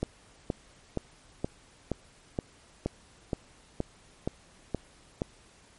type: click train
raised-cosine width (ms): 2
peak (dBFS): -15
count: 12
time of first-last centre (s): 0.03-5.219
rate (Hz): 2.12
effects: pink hiss -58 dBFS RMS until 5.78 s + MP3 48 kbps